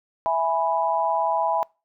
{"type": "chord", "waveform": "sine", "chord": "E major", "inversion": "none", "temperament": "equal", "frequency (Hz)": [659.3, 830.6, 987.8], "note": ["E5", "G#5", "B5"], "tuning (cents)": [0, 0, 0], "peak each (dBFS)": -24, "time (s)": [0.26, 1.63], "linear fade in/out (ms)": 0, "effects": ["noise-tail reverb RT60 0.3 s tail -25 dB re dry"]}